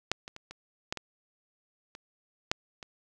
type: clicks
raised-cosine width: 0.2 ms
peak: -9 / -24 / -26 / -26 / -14 / -20 / -27 / -8 / -25 dBFS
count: 9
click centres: 0.116 / 0.279 / 0.364 / 0.51 / 0.925 / 0.973 / 1.951 / 2.515 / 2.828 s
effects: none